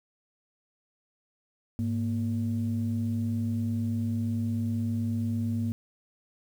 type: tone pair together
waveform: sine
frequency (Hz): 103.7 / 232.8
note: G#2 / A#3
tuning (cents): -2 / -2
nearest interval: octave + major second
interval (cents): 1400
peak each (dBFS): -28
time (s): 1.79-5.72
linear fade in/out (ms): 0
effects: tanh soft clip ceiling -20 dBFS + 9-bit